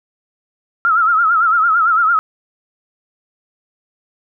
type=tone with vibrato; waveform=sine; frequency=1338 Hz; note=E6; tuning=25 cents sharp; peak=-10 dBFS; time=0.85-2.19 s; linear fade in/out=0 ms; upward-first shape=sine; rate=8.9 Hz; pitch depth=100 cents each way; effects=none